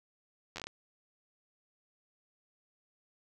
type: slowing click train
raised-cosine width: 0.2 ms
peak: -23 dBFS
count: 7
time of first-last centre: 0.56-0.67 s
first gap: 10 ms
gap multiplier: 1.24
effects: none